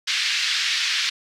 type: band-pass noise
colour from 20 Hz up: white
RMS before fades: -23 dBFS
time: 0.07-1.1 s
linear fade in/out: 10 ms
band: 1700 to 4800 Hz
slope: 24 dB/octave
effects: none